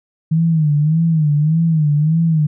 sine tone with vibrato, 156.1 Hz, D#3, 6 cents sharp, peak -11 dBFS, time 0.31-2.47 s, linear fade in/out 10 ms, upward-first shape sine, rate 1.7 Hz, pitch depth 110 cents each way, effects none

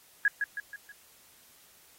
sine tone with echo, 1661.2 Hz, G#6, in tune, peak -20 dBFS, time 0.25-0.28 s, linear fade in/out 2 ms, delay 160 ms, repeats 4, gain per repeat -6 dB, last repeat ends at 0.92 s, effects white hiss -59 dBFS RMS until 1.98 s + AAC 48 kbps

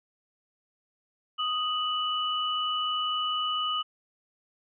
sine tone pair together, 1245 / 2961 Hz, D#6 / F#7, +1 / +1 cents, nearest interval octave + minor third, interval 1500 cents, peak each -29 / -29 dBFS, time 1.38-3.83 s, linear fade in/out 20 ms, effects none

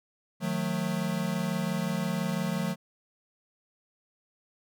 square chord, D# diminished, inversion none, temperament equal with one note detuned, 155.56 / 181.4 / 220 Hz, D#3 / F#3 / A3, 0 / -34 / 0 cents, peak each -35 / -31 / -34 dBFS, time 0.4-2.76 s, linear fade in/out 50 ms, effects none

